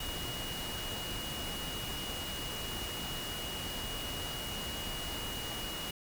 sine tone in noise, 2888 Hz, F#7, 43 cents flat, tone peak -41 dBFS, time 0-5.91 s, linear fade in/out 5 ms, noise pink, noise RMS -40 dBFS, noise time 0-5.91 s, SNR -4 dB, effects none

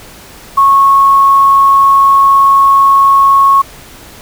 sine tone with quantisation, 1099 Hz, C#6, 15 cents flat, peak -3 dBFS, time 0.57-3.62 s, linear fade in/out 10 ms, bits 5, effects pink hiss -34 dBFS RMS until 4.21 s

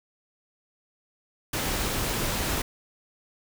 pink noise, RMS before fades -28 dBFS, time 1.53-2.62 s, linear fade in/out 5 ms, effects none

